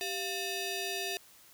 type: ring-modulated tone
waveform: 15% pulse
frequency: 1089 Hz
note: C#6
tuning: 31 cents flat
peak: -24 dBFS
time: 0.01-1.17 s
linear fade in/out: 0 ms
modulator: 1480 Hz
effects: white hiss -58 dBFS RMS until 1.53 s